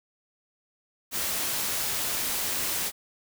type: noise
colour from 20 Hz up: white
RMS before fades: -29 dBFS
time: 1.11-2.92 s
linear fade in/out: 50 ms
effects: none